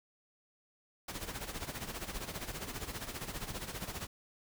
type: noise with tremolo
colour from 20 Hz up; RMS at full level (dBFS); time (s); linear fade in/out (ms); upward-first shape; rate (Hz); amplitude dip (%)
pink; -39; 1.08-4.07; 5; sine; 15; 70
effects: none